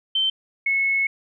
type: tone pair in turn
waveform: sine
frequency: 3100 / 2192 Hz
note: G7 / C#7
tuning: -20 / -20 cents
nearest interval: tritone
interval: 600 cents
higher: first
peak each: -18 / -18 dBFS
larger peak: neither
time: 0.15-0.3 / 0.66-1.07 s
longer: second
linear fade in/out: 5 ms
effects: none